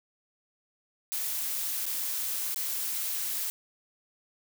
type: noise with dropouts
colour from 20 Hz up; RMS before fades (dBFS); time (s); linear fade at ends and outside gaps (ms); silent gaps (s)
blue; -32; 1.12-3.5; 0; 1.856-1.864 / 2.545-2.56
effects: none

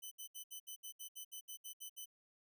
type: tone bursts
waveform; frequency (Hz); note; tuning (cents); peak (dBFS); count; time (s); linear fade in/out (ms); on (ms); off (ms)
5% pulse; 3022; F#7; +36; -38; 13; 0.02-2.059; 20; 95; 67
effects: none

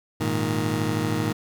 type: chord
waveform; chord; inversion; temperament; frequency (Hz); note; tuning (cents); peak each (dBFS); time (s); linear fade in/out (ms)
20% pulse; Ab suspended second; none; just; 103.83 / 116.8 / 155.74; Ab2 / Bb2 / Eb3; 0 / +4 / +2; -23; 0.2-1.33; 10
effects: none

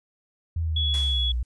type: linear sweep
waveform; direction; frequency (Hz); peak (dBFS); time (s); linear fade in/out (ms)
sine; down; 84.1 to 58.27; -23; 0.56-1.43; 5
type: tone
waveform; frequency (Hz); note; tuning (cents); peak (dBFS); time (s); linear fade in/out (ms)
sine; 3376; G#7; +28; -24; 0.76-1.32; 5
type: noise with exponential decay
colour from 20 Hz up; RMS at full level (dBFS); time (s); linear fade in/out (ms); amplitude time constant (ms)
white; -35; 0.94-1.45; 0; 110
effects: resampled to 22050 Hz

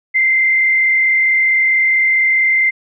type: tone with frequency modulation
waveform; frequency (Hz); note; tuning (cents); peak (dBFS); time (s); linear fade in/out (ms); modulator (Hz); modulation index
sine; 2083; C7; -8; -10; 0.14-2.71; 20; 35.5; 0.85
effects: none

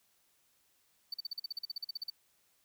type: tone bursts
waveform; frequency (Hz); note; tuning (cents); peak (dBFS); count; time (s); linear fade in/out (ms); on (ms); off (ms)
triangle; 4560; C#8; +48; -34; 16; 1.12-2.101; 5; 21; 43
effects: white hiss -72 dBFS RMS until 2.64 s

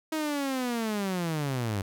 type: linear sweep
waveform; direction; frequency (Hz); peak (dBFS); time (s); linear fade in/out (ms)
sawtooth; down; 318.4 to 94.1; -24; 0.12-1.82; 5
effects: none

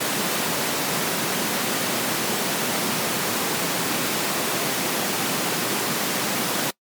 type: high-pass noise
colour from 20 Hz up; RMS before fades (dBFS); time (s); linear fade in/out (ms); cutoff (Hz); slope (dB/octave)
pink; -24; 0-6.71; 10; 160; 24
effects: noise-tail reverb RT60 0.1 s tail -23 dB re dry + MP3 96 kbps

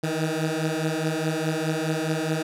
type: beating tone pair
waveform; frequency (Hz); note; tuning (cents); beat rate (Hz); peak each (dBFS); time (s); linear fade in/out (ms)
15% pulse; 155.56 / 160.36; D#3 / E3; 0 / -47; 4.8; -21 / -20; 0.03-2.43; 10
effects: low-pass 12000 Hz 12 dB/octave

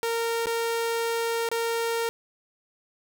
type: tone with dropouts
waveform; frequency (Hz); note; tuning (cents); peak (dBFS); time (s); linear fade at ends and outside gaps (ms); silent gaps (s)
sawtooth; 461.4; A#4; -18; -21; 0.03-2.09; 0; 0.458-0.469 / 1.489-1.515
effects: none

